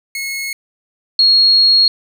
sawtooth / sine tone pair in turn, 2177 / 4297 Hz, C#7 / C8, -32 / +45 cents, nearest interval octave, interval 1177 cents, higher second, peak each -17 / -7 dBFS, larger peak second, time 0.15-0.53 / 1.19-1.88 s, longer second, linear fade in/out 2 ms, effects none

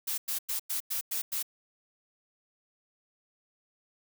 blue noise bursts, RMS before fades -32 dBFS, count 7, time 0.07-1.428 s, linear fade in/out 10 ms, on 110 ms, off 98 ms, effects none

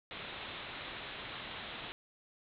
white low-pass noise, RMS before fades -45 dBFS, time 0.11-1.92 s, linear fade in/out 0 ms, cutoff 3900 Hz, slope 96 dB/octave, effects none

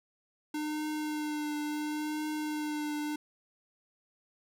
square tone with vibrato, 301.9 Hz, D4, 48 cents sharp, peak -33 dBFS, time 0.54-3.16 s, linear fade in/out 5 ms, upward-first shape triangle, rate 0.72 Hz, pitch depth 24 cents each way, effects none

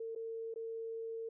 sine tone with dropouts, 453 Hz, A#4, 50 cents flat, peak -39 dBFS, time 0-1.29 s, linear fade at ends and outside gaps 5 ms, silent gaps 0.151-0.159 / 0.541-0.559 s, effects none

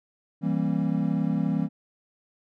triangle chord, E diminished seventh, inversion none, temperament equal with one note detuned, 164.81 / 196 / 233.1 / 270.1 Hz, E3 / G3 / Bb3 / Db4, 0 / 0 / 0 / -45 cents, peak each -25 / -26 / -27 / -28 dBFS, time 0.41-1.69 s, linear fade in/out 50 ms, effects none

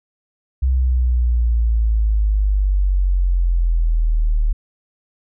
sine exponential sweep, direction down, 65.41 to 37.43 Hz, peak -13 dBFS, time 0.62-4.53 s, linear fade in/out 10 ms, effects none

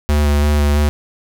square tone with vibrato, 73.42 Hz, D2, in tune, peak -12 dBFS, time 0.09-0.89 s, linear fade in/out 0 ms, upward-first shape square, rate 3 Hz, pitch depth 16 cents each way, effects none

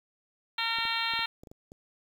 harmonic tone, 457.6 Hz, A#4, 32 cents flat, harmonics 2 / 3 / 4 / 5 / 6 / 7 / 8 / 9, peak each -36 / -36 / -36 / -36 / -36 / -36 / -36 / -36 dBFS, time 0.58-1.26 s, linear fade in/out 5 ms
clicks, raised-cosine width 2 ms, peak -34 dBFS, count 8, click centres 0.786 / 0.853 / 1.137 / 1.192 / 1.435 / 1.472 / 1.515 / 1.719 s
effects 9-bit

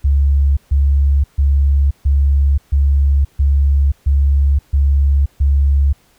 sine tone bursts, 69.9 Hz, C#2, 15 cents sharp, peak -9 dBFS, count 9, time 0.04-5.93 s, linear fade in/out 10 ms, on 530 ms, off 140 ms, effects pink hiss -54 dBFS RMS until 6.18 s

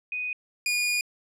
sine / sawtooth tone pair in turn, 2489 / 2442 Hz, D#7 / D#7, 0 / -33 cents, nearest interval unison, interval 33 cents, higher first, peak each -28 / -20 dBFS, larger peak second, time 0.12-0.33 / 0.66-1.01 s, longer second, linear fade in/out 2 ms, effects low-pass 12000 Hz 12 dB/octave

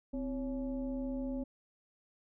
sine tone with frequency modulation, 259.8 Hz, C4, 12 cents flat, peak -34 dBFS, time 0.13-1.44 s, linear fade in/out 10 ms, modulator 297 Hz, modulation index 0.76, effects none

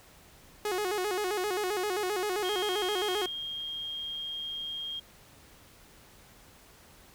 sawtooth tone with vibrato, 391.5 Hz, G4, 2 cents flat, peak -25 dBFS, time 0.65-3.26 s, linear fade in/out 2 ms, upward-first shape square, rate 7.6 Hz, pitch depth 120 cents each way
sine tone, 3228 Hz, G#7, 50 cents flat, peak -34 dBFS, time 2.44-5 s, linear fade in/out 10 ms
effects pink hiss -56 dBFS RMS until 7.14 s

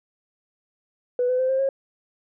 sine tone with pitch steps, 493.9 / 505.4 / 517.3 / 529.3 / 541.7 Hz, B4 / B4 / C5 / C5 / C#5, 0 / +40 / -20 / +20 / -40 cents, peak -18 dBFS, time 1.19-1.69 s, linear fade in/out 2 ms, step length 100 ms, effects tanh soft clip ceiling -14 dBFS

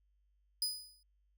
sawtooth tone with exponential decay, 4978 Hz, D#8, in tune, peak -27 dBFS, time 0.62-1.03 s, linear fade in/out 2 ms, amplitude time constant 88 ms, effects added 50 Hz sine -70 dBFS peak until 1.37 s

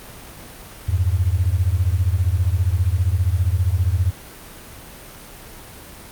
sine beating tone pair, 83.8 / 98.8 Hz, E2 / G2, +29 / +14 cents, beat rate 15 Hz, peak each -18 / -19 dBFS, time 0.88-4.11 s, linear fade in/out 10 ms, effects pink hiss -39 dBFS RMS until 6.11 s + Opus 32 kbps

